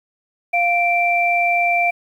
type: tone pair together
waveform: sine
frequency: 698.4 / 2349 Hz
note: F5 / D7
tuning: 0 / 0 cents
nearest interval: octave + major sixth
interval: 2100 cents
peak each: -17 dBFS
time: 0.53-1.91 s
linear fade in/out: 10 ms
effects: 8-bit